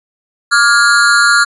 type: tone with amplitude modulation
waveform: square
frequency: 1411 Hz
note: F6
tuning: 17 cents sharp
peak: -3 dBFS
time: 0.51-1.45 s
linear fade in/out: 20 ms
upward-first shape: sine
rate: 245 Hz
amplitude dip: 100%
effects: resampled to 24000 Hz